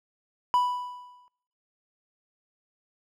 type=tone with exponential decay; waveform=triangle; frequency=987.8 Hz; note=B5; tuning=in tune; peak=-16 dBFS; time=0.54-1.28 s; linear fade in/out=0 ms; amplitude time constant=160 ms; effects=noise-tail reverb RT60 0.8 s tail -23 dB re dry